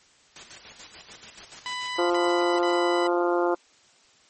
white noise with tremolo, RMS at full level -41 dBFS, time 0.36-2.8 s, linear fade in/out 2 ms, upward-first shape square, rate 6.9 Hz, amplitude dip 55%
15% pulse tone bursts, 996 Hz, B5, 14 cents sharp, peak -23 dBFS, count 3, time 1.66-3.07 s, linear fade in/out 0 ms, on 440 ms, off 45 ms
harmonic tone, 174.61 Hz, F3, in tune, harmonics 2 / 3 / 4 / 5 / 6 / 7 / 8, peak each -23 / -27 / -29 / -31 / -33 / -34 / -35 dBFS, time 1.98-3.55 s, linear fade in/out 10 ms
effects white hiss -58 dBFS RMS until 4.29 s + MP3 32 kbps

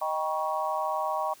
sine chord, Eb dominant seventh, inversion none, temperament equal with one note detuned, 622.3 / 784 / 956.3 / 1108.7 Hz, Eb5 / G5 / Bb5 / Db6, 0 / 0 / +44 / 0 cents, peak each -32 dBFS, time 0.01-1.34 s, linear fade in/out 10 ms, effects white hiss -54 dBFS RMS until 1.4 s + high-pass 100 Hz 12 dB/octave

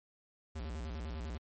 square tone with vibrato, 67.6 Hz, C#2, 43 cents flat, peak -39 dBFS, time 0.55-1.38 s, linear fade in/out 10 ms, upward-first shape square, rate 10 Hz, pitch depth 260 cents each way, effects MP3 32 kbps

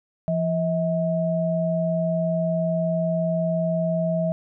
sine tone pair together, 169.9 / 641.5 Hz, F3 / E5, -47 / -47 cents, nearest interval octave + major seventh, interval 2300 cents, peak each -23 dBFS, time 0.28-4.32 s, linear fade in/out 0 ms, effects none

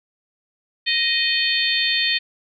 harmonic tone with a mistuned harmonic, 623 Hz, D#5, 2 cents sharp, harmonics 3 / 4 / 5 / 6 / 7, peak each -24 / -24 / -24 / -24 / -24 dBFS, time 0.86-2.19 s, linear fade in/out 20 ms, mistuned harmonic 6, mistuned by -65 cents, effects none

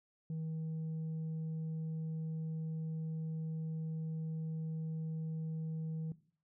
sine tone, 159.6 Hz, D#3, 44 cents sharp, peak -34 dBFS, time 0.3-6.12 s, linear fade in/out 2 ms, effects noise-tail reverb RT60 0.5 s tail -18 dB re dry + tanh soft clip ceiling -36 dBFS

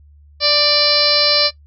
harmonic tone with a mistuned harmonic, 587.3 Hz, D5, in tune, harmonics 1 / 2 / 3 / 4 / 5 / 6 / 7 / 8 / 9, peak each -19 / -25 / -28 / -25 / -27 / -27 / -17 / -17 / -19 dBFS, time 0.4-1.51 s, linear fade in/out 50 ms, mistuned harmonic 3, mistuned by +17 cents, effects noise-tail reverb RT60 0.1 s tail -17 dB re dry + added 73 Hz sine -43 dBFS peak until 1.66 s

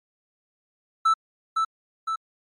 triangle tone with echo, 1318.5 Hz, E6, in tune, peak -14 dBFS, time 1.05-1.14 s, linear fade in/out 10 ms, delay 510 ms, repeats 2, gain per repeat -4 dB, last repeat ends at 2.16 s, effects MP3 48 kbps

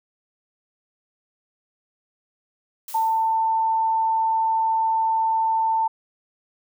blue noise with exponential decay, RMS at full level -34 dBFS, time 2.88-3.48 s, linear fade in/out 2 ms, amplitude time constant 130 ms
sine tone, 893 Hz, A5, 25 cents sharp, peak -18 dBFS, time 2.94-5.88 s, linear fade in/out 10 ms
effects none

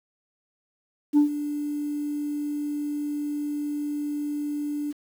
sine tone with ADSR envelope, 293.7 Hz, D4, in tune, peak -11 dBFS, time 1.13-4.93 s, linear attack 43 ms, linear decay 110 ms, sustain -15 dB, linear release 25 ms, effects tanh soft clip ceiling -13 dBFS + 8-bit

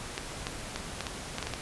clicks, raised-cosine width 0.2 ms, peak -15 dBFS, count 9, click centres 0.179 / 0.469 / 0.76 / 1.007 / 1.068 / 1.384 / 1.427 / 1.47 / 1.537 s, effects pink hiss -40 dBFS RMS until 1.61 s + resampled to 24000 Hz

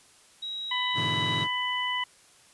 sine tone, 3835 Hz, A#7, 48 cents sharp, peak -32 dBFS, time 0.42-1.44 s, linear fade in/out 10 ms
harmonic tone, 997 Hz, B5, 16 cents sharp, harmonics 1 / 2 / 3, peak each -31 / -31 / -31 dBFS, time 0.71-2.04 s, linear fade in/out 5 ms
sawtooth chord, E dominant seventh, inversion first, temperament just, 103.01 / 123.61 / 148.33 / 164.81 Hz, G#2 / B2 / D3 / E3, -14 / +2 / +18 / 0 cents, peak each -32 dBFS, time 0.94-1.48 s, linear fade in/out 50 ms
effects white hiss -57 dBFS RMS until 2.53 s + resampled to 24000 Hz

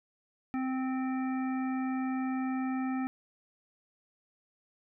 harmonic tone, 260.5 Hz, C4, 7 cents flat, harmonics 1 / 3 / 5 / 7 / 9, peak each -30 / -40 / -44 / -47 / -49 dBFS, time 0.54-3.07 s, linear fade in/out 0 ms, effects none

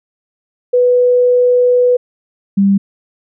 sine tone pair in turn, 493.9 / 197.6 Hz, B4 / G3, 0 / +14 cents, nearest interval octave + major third, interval 1586 cents, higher first, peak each -7 dBFS, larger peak neither, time 0.73-1.97 / 2.57-2.78 s, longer first, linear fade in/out 10 ms, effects none

